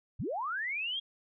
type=linear sweep; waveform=sine; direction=up; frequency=63.8 to 3322 Hz; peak=-32 dBFS; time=0.19-1 s; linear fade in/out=10 ms; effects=none